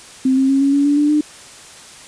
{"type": "tone with pitch steps", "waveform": "sine", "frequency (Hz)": [261.6, 266.8, 272.1, 277.5, 283, 288.6, 294.3, 300.2], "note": ["C4", "C4", "C#4", "C#4", "C#4", "D4", "D4", "D4"], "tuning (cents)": [0, 34, -32, 2, 36, -30, 4, 38], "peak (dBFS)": -11, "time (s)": [0.25, 1.21], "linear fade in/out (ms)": 5, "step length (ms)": 120, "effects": ["white hiss -39 dBFS RMS until 2.07 s", "resampled to 22050 Hz"]}